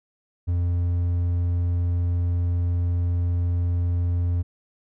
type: tone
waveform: triangle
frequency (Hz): 87.31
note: F2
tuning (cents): 0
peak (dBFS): -18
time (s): 0.47-4.43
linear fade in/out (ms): 20
effects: none